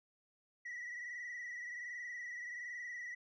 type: tone with frequency modulation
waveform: sine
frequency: 1942 Hz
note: B6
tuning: 30 cents flat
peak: -40 dBFS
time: 0.65-3.15 s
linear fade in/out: 10 ms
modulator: 21.3 Hz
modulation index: 2.8
effects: tanh soft clip ceiling -41 dBFS